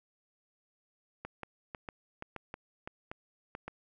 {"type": "clicks", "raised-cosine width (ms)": 0.5, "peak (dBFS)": -25, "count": 11, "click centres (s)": [1.25, 1.433, 1.748, 1.888, 2.224, 2.363, 2.541, 2.875, 3.115, 3.551, 3.68], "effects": []}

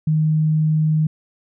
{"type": "tone", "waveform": "sine", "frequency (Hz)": 155.56, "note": "D#3", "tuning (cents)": 0, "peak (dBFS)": -14, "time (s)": [0.07, 1.07], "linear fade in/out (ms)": 5, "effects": []}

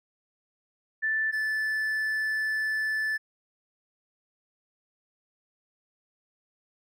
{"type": "tone pair in turn", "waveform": ["sine", "triangle"], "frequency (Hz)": [1760, 1747.8], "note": ["A6", "A6"], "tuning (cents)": [0, -12], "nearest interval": "unison", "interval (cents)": 12, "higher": "first", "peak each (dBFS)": -24, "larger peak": "neither", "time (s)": [[1.02, 1.32], [1.32, 3.18]], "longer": "second", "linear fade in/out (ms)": 20, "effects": []}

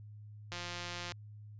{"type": "click train", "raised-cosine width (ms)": 0.2, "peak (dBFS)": -24, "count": 106, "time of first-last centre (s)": [0.52, 1.12], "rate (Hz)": 175, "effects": ["added 105 Hz sine -48 dBFS peak until 1.59 s", "resampled to 16000 Hz"]}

